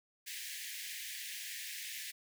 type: high-pass noise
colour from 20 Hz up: pink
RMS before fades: -44 dBFS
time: 0.26-2.12 s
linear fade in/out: 20 ms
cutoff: 1700 Hz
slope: 96 dB/octave
effects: none